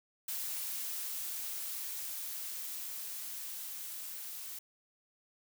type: noise with level ramp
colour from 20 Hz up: blue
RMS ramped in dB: -38 to -44 dBFS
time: 0.28-4.59 s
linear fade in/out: 5 ms
effects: none